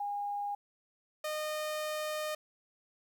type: tone pair in turn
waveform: sine / sawtooth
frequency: 815 / 612.5 Hz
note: G#5 / D#5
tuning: -33 / -27 cents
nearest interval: perfect fourth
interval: 494 cents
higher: first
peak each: -33 / -30 dBFS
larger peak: second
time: 0-0.55 / 1.24-2.35 s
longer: second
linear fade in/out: 5 ms
effects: 11-bit